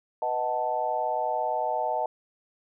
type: chord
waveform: sine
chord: B dominant seventh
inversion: none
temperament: equal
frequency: 493.9 / 622.3 / 740 / 880 Hz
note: B4 / D#5 / F#5 / A5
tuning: 0 / 0 / 0 / 0 cents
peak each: -35 / -30 / -30 / -29 dBFS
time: 0.22-2.06 s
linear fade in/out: 2 ms
effects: none